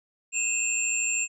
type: tone cluster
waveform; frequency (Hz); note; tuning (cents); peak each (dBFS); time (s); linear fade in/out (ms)
sine; 2603 / 2716 / 7370; E7 / F7 / A#8; -22 / -49 / -21; -30 / -31 / -26; 0.32-1.28; 50
effects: none